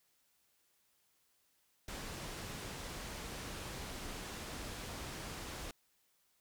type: low-pass noise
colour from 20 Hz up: pink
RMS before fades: -45 dBFS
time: 1.88-5.71 s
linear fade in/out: 2 ms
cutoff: 9900 Hz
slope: 12 dB/octave
effects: white hiss -75 dBFS RMS until 6.4 s